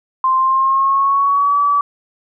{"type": "tone with pitch glide", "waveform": "sine", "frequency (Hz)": [1046.5, 1147.8], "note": ["C6", "D6"], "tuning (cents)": [0, -40], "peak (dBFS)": -11, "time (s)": [0.24, 1.81], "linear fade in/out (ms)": 2, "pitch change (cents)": 160, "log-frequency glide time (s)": [0.38, 1.59], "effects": []}